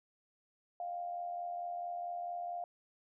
sine tone with amplitude modulation, 701 Hz, F5, 6 cents sharp, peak -35 dBFS, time 0.8-2.64 s, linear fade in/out 2 ms, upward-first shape sine, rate 84.5 Hz, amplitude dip 50%, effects none

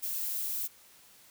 violet noise, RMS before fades -34 dBFS, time 0.02-0.68 s, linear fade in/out 20 ms, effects white hiss -58 dBFS RMS until 1.3 s

